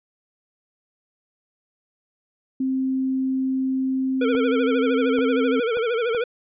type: tone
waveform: sine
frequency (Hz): 263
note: C4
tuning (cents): +9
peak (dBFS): -20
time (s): 2.6-5.6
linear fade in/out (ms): 5
type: tone with vibrato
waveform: square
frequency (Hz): 466.2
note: A#4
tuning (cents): 0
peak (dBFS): -21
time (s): 4.21-6.24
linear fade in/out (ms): 5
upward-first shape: sine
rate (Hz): 13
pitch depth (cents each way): 100
type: clicks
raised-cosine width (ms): 1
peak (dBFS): -22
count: 4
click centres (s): 4.35 / 5.187 / 5.771 / 6.148
effects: resampled to 8000 Hz